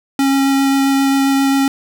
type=tone with vibrato; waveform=square; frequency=273.2 Hz; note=C#4; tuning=25 cents flat; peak=-12 dBFS; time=0.19-1.68 s; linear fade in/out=2 ms; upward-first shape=sine; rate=7.5 Hz; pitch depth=8 cents each way; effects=none